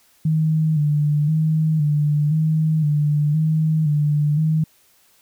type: tone with vibrato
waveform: sine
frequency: 152.7 Hz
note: D#3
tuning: 32 cents flat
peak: -15 dBFS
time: 0.25-4.64 s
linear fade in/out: 5 ms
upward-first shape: square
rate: 0.97 Hz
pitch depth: 51 cents each way
effects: white hiss -57 dBFS RMS until 5.21 s